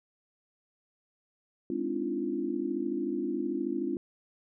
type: tone cluster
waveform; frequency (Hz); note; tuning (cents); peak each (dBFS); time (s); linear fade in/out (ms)
sine; 207.8 / 257.6 / 291.1 / 309.9 / 344.4; G#3 / C4 / D4 / D#4 / F4; +1 / -27 / -15 / -7 / -24; -39 / -35 / -35 / -39 / -33; 1.7-3.97; 2
effects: none